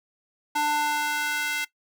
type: tone with high-pass filter sweep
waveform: square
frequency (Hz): 296.8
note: D4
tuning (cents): +18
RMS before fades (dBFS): -26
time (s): 0.55-1.65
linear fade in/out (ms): 10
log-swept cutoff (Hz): 740 to 1900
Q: 2
effects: noise-tail reverb RT60 0.1 s tail -19 dB re dry